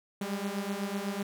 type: beating tone pair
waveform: sawtooth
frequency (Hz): 195.9 / 203.9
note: G3 / G#3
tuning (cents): -1 / -32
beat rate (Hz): 8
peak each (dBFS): -31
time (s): 0.21-1.23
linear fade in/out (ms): 5
effects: none